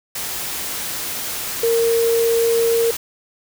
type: tone in noise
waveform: sine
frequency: 461.4 Hz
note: A#4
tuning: 18 cents flat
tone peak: -14 dBFS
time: 1.63-2.91 s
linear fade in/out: 5 ms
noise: white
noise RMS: -26 dBFS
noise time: 0.15-2.97 s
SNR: +9 dB
effects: none